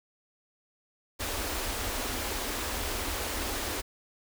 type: band-stop noise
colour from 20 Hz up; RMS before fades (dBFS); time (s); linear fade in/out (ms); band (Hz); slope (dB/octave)
pink; -33; 1.19-3.82; 20; 100 to 230; 48
effects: none